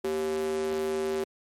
square tone with high-pass filter, 77.78 Hz, D#2, in tune, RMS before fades -29 dBFS, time 0.04-1.24 s, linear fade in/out 5 ms, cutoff 350 Hz, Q 7.8, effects MP3 64 kbps

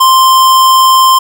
square tone, 1046.5 Hz, C6, in tune, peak -4 dBFS, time 0-1.19 s, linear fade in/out 10 ms, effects none

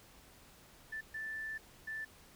triangle tone bursts at uneven times, 1763 Hz, A6, 3 cents sharp, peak -35 dBFS, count 3, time 0.92-1.01 / 1.14-1.58 / 1.87-2.05 s, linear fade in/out 10 ms, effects tanh soft clip ceiling -37 dBFS + pink hiss -60 dBFS RMS until 2.35 s

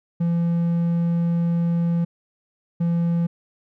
triangle tone pair in turn, 169.9 / 169.9 Hz, F3 / F3, -47 / -47 cents, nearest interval unison, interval 0 cents, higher neither, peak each -16 dBFS, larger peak neither, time 0.2-2.05 / 2.8-3.27 s, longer first, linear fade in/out 10 ms, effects none

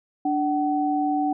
sine tone pair together, 293.7 / 755.6 Hz, D4 / F#5, 0 / +36 cents, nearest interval octave + major third, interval 1636 cents, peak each -23 dBFS, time 0.25-1.33 s, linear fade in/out 5 ms, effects none

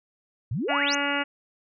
sine exponential sweep, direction up, 97.7 to 6690 Hz, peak -25 dBFS, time 0.51-0.95 s, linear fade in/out 5 ms
harmonic tone, 284.4 Hz, C#4, 45 cents sharp, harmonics 1 / 2 / 3 / 4 / 5 / 6 / 7 / 8 / 9 / 10, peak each -31 / -33 / -33 / -36 / -30 / -35 / -32 / -35 / -36 / -32 dBFS, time 0.68-1.24 s, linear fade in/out 20 ms
effects none

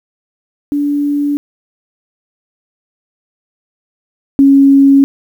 sine tone pair in turn, 288.8 / 275.7 Hz, D4 / C#4, -29 / -9 cents, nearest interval minor second, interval 80 cents, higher first, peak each -11 / -3 dBFS, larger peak second, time 0.72-1.37 / 4.39-5.04 s, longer neither, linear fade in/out 0 ms, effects 7-bit

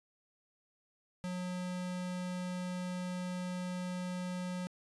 square tone, 181 Hz, F#3, 38 cents flat, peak -37 dBFS, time 1.24-4.67 s, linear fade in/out 0 ms, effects resampled to 24000 Hz

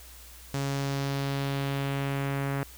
sawtooth tone with low-pass filter sweep, 138.59 Hz, C#3, in tune, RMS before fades -30 dBFS, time 0.54-2.63 s, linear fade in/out 0 ms, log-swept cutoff 7300 to 1900 Hz, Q 1.5, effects added 60 Hz sine -49 dBFS peak until 2.77 s + white hiss -50 dBFS RMS until 2.77 s

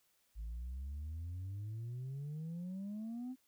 sine exponential sweep, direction up, 52.4 to 262 Hz, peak -38 dBFS, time 0.35-3.36 s, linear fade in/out 50 ms, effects tanh soft clip ceiling -39 dBFS + white hiss -75 dBFS RMS until 3.47 s

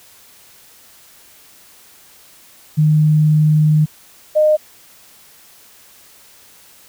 sine tone pair in turn, 153.2 / 612.8 Hz, D#3 / D#5, -27 / -27 cents, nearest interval 2 octaves, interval 2400 cents, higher second, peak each -9 dBFS, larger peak neither, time 2.77-3.86 / 4.35-4.57 s, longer first, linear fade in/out 20 ms, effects white hiss -46 dBFS RMS until 6.88 s

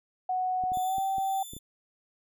sine tone with pitch glide, 740 to 773.2 Hz, F#5 to G5, 0 to -24 cents, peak -26 dBFS, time 0.29-1.43 s, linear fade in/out 5 ms, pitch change +76 cents, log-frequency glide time 0.83-0.97 s
clicks, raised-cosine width 3 ms, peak -31 dBFS, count 7, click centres 0.638 / 0.719 / 0.772 / 0.983 / 1.183 / 1.535 / 1.566 s
10% pulse tone with tremolo, 3520 Hz, A7, in tune, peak -33 dBFS, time 0.73-1.59 s, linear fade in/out 10 ms, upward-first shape triangle, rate 1.8 Hz, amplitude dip 60%
effects none

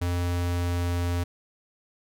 square tone with pitch glide, 87.9 to 87.34 Hz, F2 to F2, +12 to +1 cents, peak -25 dBFS, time 0.01-1.24 s, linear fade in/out 10 ms, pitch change -11 cents, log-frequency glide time 0.15-0.96 s, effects none

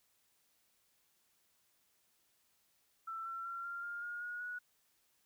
sine tone with pitch steps, 1334 / 1351.8 / 1369.9 / 1388.2 / 1406.8 / 1425.6 / 1444.7 / 1464 Hz, E6 / E6 / F6 / F6 / F6 / F6 / F#6 / F#6, +20 / +43 / -34 / -11 / +12 / +35 / -42 / -19 cents, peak -40 dBFS, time 3.07-4.59 s, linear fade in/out 10 ms, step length 190 ms, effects white hiss -75 dBFS RMS until 5.25 s

